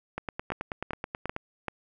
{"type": "two click trains", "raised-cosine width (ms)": 0.5, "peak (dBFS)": [-17, -16], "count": [12, 4], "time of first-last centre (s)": [[0.18, 1.364], [0.52, 1.683]], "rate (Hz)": [9.29, 2.58], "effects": []}